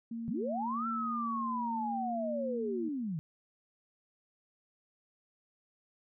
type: tone with pitch glide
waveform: sine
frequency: 230.3 to 233.8 Hz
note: A#3 to A#3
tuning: -21 to +5 cents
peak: -36 dBFS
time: 0.11-2.89 s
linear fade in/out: 5 ms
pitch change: +26 cents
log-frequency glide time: 1.93-2.28 s
type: linear two-way sweep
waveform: sine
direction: up then down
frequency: 146.83 to 1360 to 146.83 Hz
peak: -33 dBFS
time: 0.28-3.19 s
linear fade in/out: 0 ms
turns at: 0.87 s
effects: none